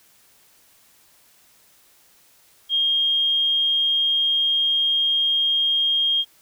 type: tone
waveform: sine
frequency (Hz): 3230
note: G#7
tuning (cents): -49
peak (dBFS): -17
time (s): 2.69-6.25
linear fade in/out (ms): 50
effects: white hiss -56 dBFS RMS until 6.41 s